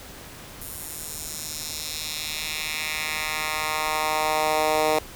10% pulse tone with high-pass filter sweep, 154.8 Hz, D#3, 9 cents flat, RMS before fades -27 dBFS, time 0.61-4.99 s, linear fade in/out 2 ms, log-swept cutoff 11000 to 490 Hz, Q 1.3, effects pink hiss -42 dBFS RMS until 5.15 s

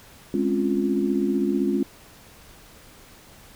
sine chord, Db major seventh, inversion second, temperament equal, 207.7 / 261.6 / 277.2 / 349.2 Hz, Ab3 / C4 / Db4 / F4, 0 / 0 / 0 / 0 cents, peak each -25 / -28 / -25 / -25 dBFS, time 0.34-1.83 s, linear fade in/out 2 ms, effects pink hiss -49 dBFS RMS until 3.55 s

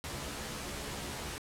pink noise with comb filter, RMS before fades -40 dBFS, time 0.04-1.38 s, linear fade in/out 0 ms, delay 14 ms, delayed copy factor +0.8, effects low-pass 11000 Hz 12 dB/octave

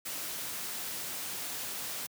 white noise, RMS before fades -38 dBFS, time 0.05-2.07 s, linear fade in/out 10 ms, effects high-pass 100 Hz 12 dB/octave

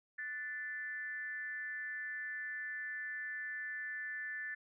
sine tone with frequency modulation, 1760 Hz, A6, in tune, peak -39 dBFS, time 0.18-4.55 s, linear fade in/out 10 ms, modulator 277 Hz, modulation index 0.53, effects none

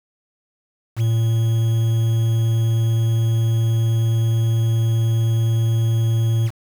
triangle tone with quantisation, 113.7 Hz, A#2, 43 cents flat, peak -13 dBFS, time 0.96-6.51 s, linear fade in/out 50 ms, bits 6, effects none

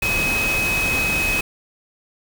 sine tone in noise, 2541 Hz, D#7, 36 cents sharp, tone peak -19 dBFS, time 0.02-1.41 s, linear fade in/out 5 ms, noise pink, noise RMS -25 dBFS, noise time 0.02-1.41 s, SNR +3 dB, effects none

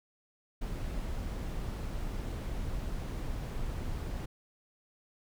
brown noise, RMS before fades -36 dBFS, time 0.61-4.26 s, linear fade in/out 10 ms, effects none

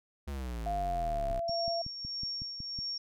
square exponential sweep, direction down, 72.8 to 30.87 Hz, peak -36 dBFS, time 0.27-1.4 s, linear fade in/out 10 ms
sine tone with pitch glide, 698.5 to 676.3 Hz, F5 to E5, 0 to +44 cents, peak -31 dBFS, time 0.66-1.82 s, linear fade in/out 5 ms, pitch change -56 cents, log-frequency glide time 0.97-1.27 s
click train, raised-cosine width 5 ms, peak -31 dBFS, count 9, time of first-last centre 1.31-2.789 s, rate 5.41 Hz
sine tone with tremolo, 5520 Hz, F8, 21 cents flat, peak -33 dBFS, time 1.48-2.98 s, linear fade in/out 5 ms, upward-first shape triangle, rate 1.6 Hz, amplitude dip 55%
effects none

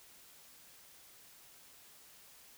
silence, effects white hiss -59 dBFS RMS until 2.57 s

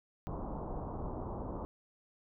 pink low-pass noise, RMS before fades -40 dBFS, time 0.27-1.65 s, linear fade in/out 0 ms, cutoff 1100 Hz, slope 48 dB/octave, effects none

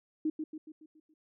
sine tone with echo, 311.1 Hz, D#4, in tune, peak -27 dBFS, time 0.25-0.3 s, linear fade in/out 5 ms, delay 140 ms, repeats 6, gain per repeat -6 dB, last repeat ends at 1.14 s, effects none

